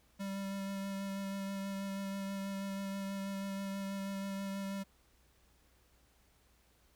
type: tone with vibrato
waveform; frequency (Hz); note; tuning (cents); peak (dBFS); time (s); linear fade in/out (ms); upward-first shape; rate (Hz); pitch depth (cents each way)
square; 196; G3; 0; -38; 0.19-4.84; 20; sine; 6.2; 13
effects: added 60 Hz sine -70 dBFS peak until 6.95 s + pink hiss -70 dBFS RMS until 6.95 s